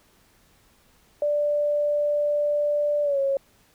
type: tone with pitch glide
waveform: sine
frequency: 588 to 548.6 Hz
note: D5 to C#5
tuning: +2 to -18 cents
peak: -20 dBFS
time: 1.22-3.37 s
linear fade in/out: 2 ms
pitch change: -120 cents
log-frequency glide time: 3.03-3.19 s
effects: pink hiss -60 dBFS RMS until 3.74 s